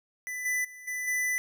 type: tone with level steps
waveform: square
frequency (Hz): 1995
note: B6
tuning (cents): +17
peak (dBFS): -34 / -27 / -45 / -32 / -27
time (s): 0.27-1.38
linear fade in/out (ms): 0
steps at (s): 0.45 / 0.64 / 0.87 / 1.07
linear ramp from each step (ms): 10
effects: none